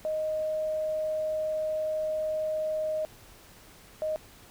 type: tone bursts at uneven times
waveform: sine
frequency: 622.3 Hz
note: D#5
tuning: in tune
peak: -27 dBFS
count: 2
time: 0.05-3.05 / 4.02-4.16 s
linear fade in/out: 0 ms
effects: pink hiss -53 dBFS RMS until 4.5 s